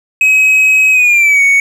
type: tone with pitch glide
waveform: triangle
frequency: 2545 to 2228 Hz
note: D#7 to C#7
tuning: +39 to +8 cents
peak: -4 dBFS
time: 0.21-1.6 s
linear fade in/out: 2 ms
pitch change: -231 cents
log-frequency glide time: 0.92-1.42 s
effects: none